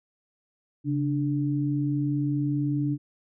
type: tone pair together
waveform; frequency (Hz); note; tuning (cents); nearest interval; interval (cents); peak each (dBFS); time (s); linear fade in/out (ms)
sine; 138.61 / 293.7; C#3 / D4; 0 / 0; octave + minor second; 1300; -26; 0.84-2.98; 50
effects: none